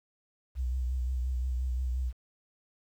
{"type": "tone with vibrato", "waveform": "sine", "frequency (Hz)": 63, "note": "B1", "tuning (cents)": 35, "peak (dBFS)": -28, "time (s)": [0.55, 2.13], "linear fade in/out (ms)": 50, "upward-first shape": "triangle", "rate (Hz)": 5.7, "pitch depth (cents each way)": 63, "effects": ["10-bit"]}